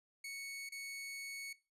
sawtooth tone with dropouts, 2217 Hz, C#7, in tune, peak -40 dBFS, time 0.24-1.53 s, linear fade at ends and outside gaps 5 ms, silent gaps 0.691-0.72 s, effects noise-tail reverb RT60 0.3 s tail -19 dB re dry + resampled to 32000 Hz

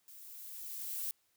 violet noise with level ramp, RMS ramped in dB -54 to -37 dBFS, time 0.08-1.11 s, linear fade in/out 0 ms, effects white hiss -75 dBFS RMS until 1.36 s

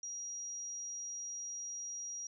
sine tone, 5730 Hz, F8, 44 cents sharp, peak -40 dBFS, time 0.03-2.27 s, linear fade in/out 2 ms, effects none

